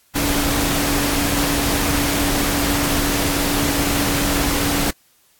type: tone in noise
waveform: sine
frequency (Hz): 285.7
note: D4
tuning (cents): -48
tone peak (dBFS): -22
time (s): 0.15-4.91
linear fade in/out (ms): 10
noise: pink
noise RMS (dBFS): -20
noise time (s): 0.15-4.91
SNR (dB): -5
effects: white hiss -57 dBFS RMS until 5.39 s + AAC 64 kbps